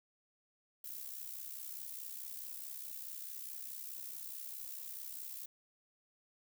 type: noise with amplitude modulation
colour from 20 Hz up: violet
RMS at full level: -43 dBFS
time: 0.84-5.46 s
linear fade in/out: 5 ms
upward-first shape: sine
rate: 64.7 Hz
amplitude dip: 65%
effects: none